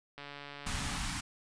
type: click train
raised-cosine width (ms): 0.3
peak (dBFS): -29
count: 115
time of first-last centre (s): 0.18-0.977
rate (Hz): 143
type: band-stop noise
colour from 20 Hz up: pink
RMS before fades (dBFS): -36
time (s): 0.66-1.21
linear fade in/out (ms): 10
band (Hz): 290 to 770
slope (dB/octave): 48
effects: resampled to 22050 Hz